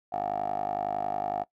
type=tone with band-pass filter; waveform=10% pulse; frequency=50.9 Hz; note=G#1; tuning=34 cents flat; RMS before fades=-31 dBFS; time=0.12-1.44 s; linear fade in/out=10 ms; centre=720 Hz; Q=8.7; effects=noise-tail reverb RT60 0.1 s tail -20 dB re dry